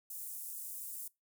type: high-pass noise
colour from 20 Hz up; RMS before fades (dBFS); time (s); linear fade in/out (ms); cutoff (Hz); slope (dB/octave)
pink; -44; 0.1-1.08; 5; 9000; 24
effects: noise-tail reverb RT60 0.2 s tail -22 dB re dry